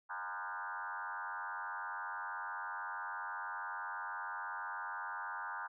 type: tone with frequency modulation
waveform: sine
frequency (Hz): 1211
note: D#6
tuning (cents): -47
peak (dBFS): -39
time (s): 0.09-5.68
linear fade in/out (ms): 20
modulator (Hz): 93.9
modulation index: 4.1
effects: none